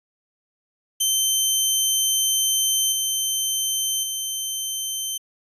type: tone with level steps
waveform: 15% pulse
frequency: 3100 Hz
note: G7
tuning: 20 cents flat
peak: -11 / -14 / -18 dBFS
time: 1-5.18 s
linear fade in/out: 10 ms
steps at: 2.92 / 4.03 s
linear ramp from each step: 5 ms
effects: resampled to 32000 Hz